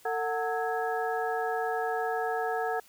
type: tone cluster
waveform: sine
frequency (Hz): 451 / 738 / 900 / 1304 / 1661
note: A4 / F#5 / A5 / E6 / G#6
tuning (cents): +43 / -5 / +39 / -19 / 0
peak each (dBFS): -32 / -31 / -38 / -39 / -36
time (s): 0.05-2.8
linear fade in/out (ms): 5
effects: white hiss -58 dBFS RMS until 2.88 s